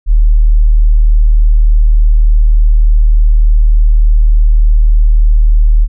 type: tone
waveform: sine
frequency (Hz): 38.3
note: D#1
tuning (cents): -27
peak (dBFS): -3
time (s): 0.06-5.88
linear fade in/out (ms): 50
effects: none